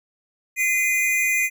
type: tone pair together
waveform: square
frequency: 2053 / 2442 Hz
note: C7 / D#7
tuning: -33 / -33 cents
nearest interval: minor third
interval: 300 cents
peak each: -22 dBFS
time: 0.56-1.5 s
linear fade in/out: 50 ms
effects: none